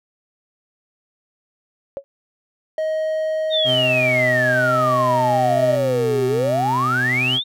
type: tone with exponential decay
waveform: sine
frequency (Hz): 554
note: C#5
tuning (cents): -1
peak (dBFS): -20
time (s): 1.97-2.04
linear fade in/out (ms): 0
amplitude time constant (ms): 15
type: tone with pitch glide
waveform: triangle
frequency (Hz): 629 to 623.9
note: D#5 to D#5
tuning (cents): +19 to +5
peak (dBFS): -17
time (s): 2.78-5.76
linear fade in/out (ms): 2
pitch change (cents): -14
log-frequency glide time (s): 4.01-4.5
type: exponential two-way sweep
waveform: sine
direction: down then up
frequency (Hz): 3729 to 379.9 to 3729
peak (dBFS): -17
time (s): 3.5-7.44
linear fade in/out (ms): 50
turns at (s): 6.27
type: tone with vibrato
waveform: 25% pulse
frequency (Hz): 127.3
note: C3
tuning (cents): -47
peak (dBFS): -19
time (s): 3.64-7.4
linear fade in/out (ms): 50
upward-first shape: sine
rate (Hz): 1.1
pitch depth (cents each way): 25
effects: none